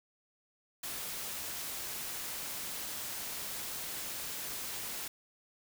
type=noise; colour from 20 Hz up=white; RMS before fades=-40 dBFS; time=0.83-5.08 s; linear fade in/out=5 ms; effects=none